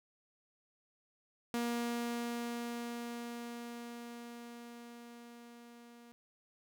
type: tone with level ramp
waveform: sawtooth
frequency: 237 Hz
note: A#3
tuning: 29 cents sharp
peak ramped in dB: -29 to -51 dBFS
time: 1.54-6.12 s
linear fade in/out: 0 ms
effects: none